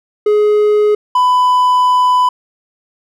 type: tone pair in turn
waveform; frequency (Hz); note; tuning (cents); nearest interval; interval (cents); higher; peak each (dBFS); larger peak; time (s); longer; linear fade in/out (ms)
triangle; 420 / 998.9; G#4 / B5; +19 / +19; octave + minor third; 1500; second; -6; neither; 0.26-0.95 / 1.15-2.29; second; 5
effects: none